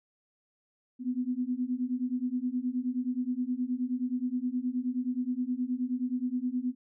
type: beating tone pair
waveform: sine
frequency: 245.1 / 254.6 Hz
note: B3 / C4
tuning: -13 / -47 cents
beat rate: 9.5 Hz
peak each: -32 / -31 dBFS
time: 0.99-6.75 s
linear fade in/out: 50 ms
effects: none